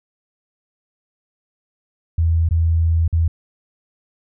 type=tone with dropouts; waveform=sine; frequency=82.41 Hz; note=E2; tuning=in tune; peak=-13 dBFS; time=2.18-3.28 s; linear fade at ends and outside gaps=5 ms; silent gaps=2.489-2.509 / 3.079-3.127 s; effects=none